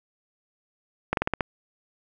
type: slowing click train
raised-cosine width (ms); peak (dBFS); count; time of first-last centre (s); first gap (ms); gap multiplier
0.5; -8; 6; 1.13-1.408; 42; 1.14
effects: none